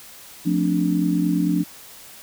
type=chord; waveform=sine; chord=D minor seventh; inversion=first; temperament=just; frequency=176.2 / 220.2 / 264.3 / 293.7 Hz; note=F3 / A3 / C4 / D4; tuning=+16 / +2 / +18 / 0 cents; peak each=-21 / -27 / -27 / -21 dBFS; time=0.45-1.64 s; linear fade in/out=20 ms; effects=white hiss -43 dBFS RMS until 2.22 s